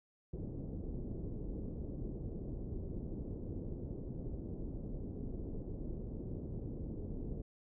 pink low-pass noise, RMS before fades -42 dBFS, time 0.33-7.42 s, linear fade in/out 5 ms, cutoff 430 Hz, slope 24 dB/octave, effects none

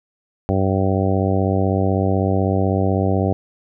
harmonic tone, 96 Hz, G2, 36 cents flat, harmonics 1 / 2 / 3 / 4 / 5 / 6 / 7 / 8, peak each -19 / -22 / -24 / -25 / -26 / -27 / -27 / -28 dBFS, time 0.49-3.33 s, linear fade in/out 0 ms, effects none

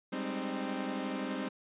sawtooth chord, Ab major seventh, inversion third, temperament equal with one note detuned, 196 / 207.7 / 261.6 / 306.8 Hz, G3 / Ab3 / C4 / Eb4, 0 / 0 / 0 / -24 cents, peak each -36 / -39 / -33 / -37 dBFS, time 0.12-1.49 s, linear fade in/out 10 ms, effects resampled to 8000 Hz

